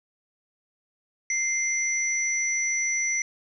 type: tone pair together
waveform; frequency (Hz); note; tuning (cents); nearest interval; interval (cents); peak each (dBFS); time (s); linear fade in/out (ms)
sine; 2093 / 5920; C7 / F#8; 0 / 0; octave + tritone; 1800; -26; 1.3-3.22; 2
effects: none